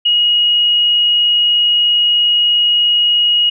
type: tone with frequency modulation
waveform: sine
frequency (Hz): 2890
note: F#7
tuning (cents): -41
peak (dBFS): -9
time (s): 0.05-3.5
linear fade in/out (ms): 10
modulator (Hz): 23.1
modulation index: 0.22
effects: none